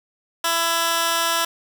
15% pulse tone with high-pass filter, 333.9 Hz, E4, 22 cents sharp, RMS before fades -21 dBFS, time 0.44-1.45 s, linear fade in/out 5 ms, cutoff 1200 Hz, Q 0.61, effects none

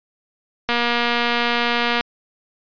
click train, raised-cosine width 0.3 ms, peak -4 dBFS, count 315, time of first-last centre 0.69-2.009 s, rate 238 Hz, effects resampled to 11025 Hz

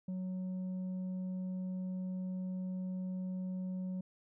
sine tone with tanh clipping, 185 Hz, F#3, in tune, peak -37 dBFS, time 0.08-4.01 s, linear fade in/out 5 ms, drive 4 dB, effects none

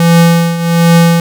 square tone with tremolo, 168.6 Hz, E3, 39 cents sharp, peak -3 dBFS, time 0-1.2 s, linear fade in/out 2 ms, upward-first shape triangle, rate 1.3 Hz, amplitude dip 75%, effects none

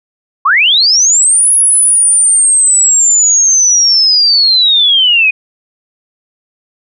sine linear two-way sweep, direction up then down, 1000 to 10548 to 2460 Hz, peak -5 dBFS, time 0.45-5.31 s, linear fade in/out 10 ms, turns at 1.53 s, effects none

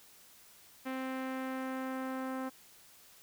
sawtooth tone with low-pass filter sweep, 261.6 Hz, C4, in tune, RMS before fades -38 dBFS, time 0.85-2.5 s, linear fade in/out 20 ms, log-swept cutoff 2300 to 1400 Hz, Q 1.4, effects white hiss -59 dBFS RMS until 3.22 s

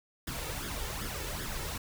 pink noise with flanger, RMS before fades -37 dBFS, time 0.27-1.78 s, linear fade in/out 5 ms, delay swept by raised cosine 0.58 to 2.28 ms, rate 2.6 Hz, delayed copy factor +0.65, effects none

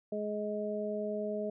harmonic tone, 210 Hz, G#3, 19 cents sharp, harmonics 1 / 2 / 3, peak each -38 / -37 / -36 dBFS, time 0.12-1.5 s, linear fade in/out 5 ms, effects none

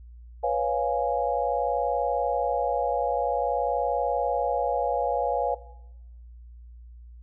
sine chord, C# dominant seventh, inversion third, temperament equal, 493.9 / 554.4 / 698.5 / 830.6 Hz, B4 / C#5 / E#5 / G#5, 0 / 0 / 0 / 0 cents, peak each -28 dBFS, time 0.43-5.55 s, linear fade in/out 10 ms, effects noise-tail reverb RT60 0.9 s tail -18 dB re dry + added 59 Hz sine -43 dBFS peak until 7.22 s

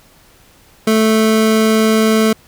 25% pulse tone, 219.6 Hz, A3, 3 cents flat, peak -6 dBFS, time 0.87-2.33 s, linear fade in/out 5 ms, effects pink hiss -48 dBFS RMS until 2.47 s

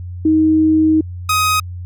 sine / sawtooth tone pair in turn, 314 / 1256 Hz, D#4 / D#6, +16 / +16 cents, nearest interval 2 octaves, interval 2400 cents, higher second, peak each -9 dBFS, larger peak neither, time 0.25-1.01 / 1.29-1.6 s, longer first, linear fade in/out 5 ms, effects added 89 Hz sine -25 dBFS peak until 1.85 s

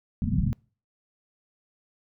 white low-pass noise, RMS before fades -25 dBFS, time 0.22-0.53 s, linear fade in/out 0 ms, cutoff 240 Hz, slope 96 dB/octave, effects noise-tail reverb RT60 0.4 s tail -26 dB re dry

